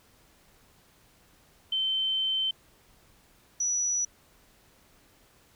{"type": "tone pair in turn", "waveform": "sine", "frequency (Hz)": [3090, 5889], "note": ["G7", "F#8"], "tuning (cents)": [-26, -9], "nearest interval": "major seventh", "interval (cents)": 1117, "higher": "second", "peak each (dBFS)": -25, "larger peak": "neither", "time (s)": [[1.72, 2.51], [3.6, 4.05]], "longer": "first", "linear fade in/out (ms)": 5, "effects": ["pink hiss -61 dBFS RMS until 5.55 s"]}